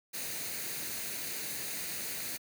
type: noise with comb filter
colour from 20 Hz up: white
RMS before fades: -38 dBFS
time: 0.13-2.38 s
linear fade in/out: 20 ms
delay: 0.46 ms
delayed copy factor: +0.5
effects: high-pass 100 Hz 12 dB/octave